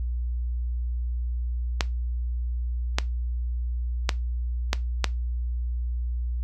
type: clicks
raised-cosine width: 0.2 ms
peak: -4 dBFS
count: 5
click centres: 1.808 / 2.985 / 4.092 / 4.731 / 5.043 s
effects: noise-tail reverb RT60 0.2 s tail -18 dB re dry + added 60 Hz sine -25 dBFS peak until 6.43 s